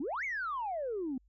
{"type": "exponential two-way sweep", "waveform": "sine", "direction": "up then down", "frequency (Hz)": [245.7, 2271, 245.7], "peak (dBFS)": -32, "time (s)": [0, 1.18], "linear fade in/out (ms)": 5, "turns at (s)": 0.24, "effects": ["tanh soft clip ceiling -29 dBFS", "added 50 Hz sine -63 dBFS peak until 1.28 s"]}